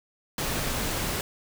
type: noise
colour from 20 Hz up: pink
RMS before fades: -29 dBFS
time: 0.38-1.21 s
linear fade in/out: 2 ms
effects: none